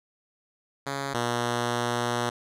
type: tone pair in turn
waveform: 5% pulse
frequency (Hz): 138.59 / 120.03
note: C#3 / B2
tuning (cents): 0 / -49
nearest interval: major second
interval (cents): 249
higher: first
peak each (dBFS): -18 / -14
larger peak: second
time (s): 0.86-1.14 / 1.14-2.3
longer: second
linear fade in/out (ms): 10
effects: low-pass 10000 Hz 12 dB/octave